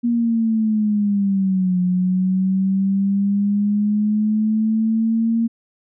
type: linear two-way sweep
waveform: sine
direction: down then up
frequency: 238.9 to 180 to 230.3 Hz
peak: -15 dBFS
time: 0.03-5.48 s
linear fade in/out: 20 ms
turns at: 1.8 s
effects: none